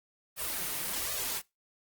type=noise with flanger; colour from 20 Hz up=white; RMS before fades=-34 dBFS; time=0.36-1.42 s; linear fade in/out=50 ms; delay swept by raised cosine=1.6 to 6.7 ms; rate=1.3 Hz; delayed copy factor=+1; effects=noise-tail reverb RT60 0.2 s tail -20 dB re dry + Opus 32 kbps